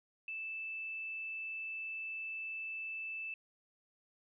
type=tone; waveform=sine; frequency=2637 Hz; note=E7; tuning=in tune; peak=-39 dBFS; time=0.28-3.34 s; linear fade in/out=2 ms; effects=none